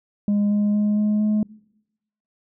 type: tone with pitch steps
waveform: sine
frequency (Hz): 205.1 / 206.9 / 208.7 / 210.5 / 212.3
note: G#3 / G#3 / G#3 / G#3 / G#3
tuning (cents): -21 / -6 / +9 / +24 / +38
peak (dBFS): -14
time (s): 0.28-1.43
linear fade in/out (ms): 2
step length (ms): 230
effects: noise-tail reverb RT60 0.9 s tail -25 dB re dry + tanh soft clip ceiling -16 dBFS